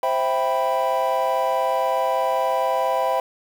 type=chord; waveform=triangle; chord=C major seventh; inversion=none; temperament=equal; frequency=523.3 / 659.3 / 784 / 987.8 Hz; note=C5 / E5 / G5 / B5; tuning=0 / 0 / 0 / 0 cents; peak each=-22 dBFS; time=0.03-3.2 s; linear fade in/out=2 ms; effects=tanh soft clip ceiling -9 dBFS + 7-bit